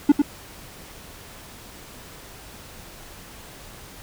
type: tone with echo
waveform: triangle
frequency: 289.4 Hz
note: D4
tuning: 25 cents flat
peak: -7 dBFS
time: 0.09-0.12 s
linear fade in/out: 5 ms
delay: 100 ms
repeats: 1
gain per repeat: -5 dB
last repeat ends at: 0.22 s
effects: pink hiss -43 dBFS RMS until 4.02 s